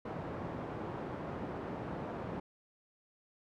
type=band-pass noise; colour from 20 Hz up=pink; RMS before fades=-41 dBFS; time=0.05-2.4 s; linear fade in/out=5 ms; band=120 to 1000 Hz; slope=12 dB/octave; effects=none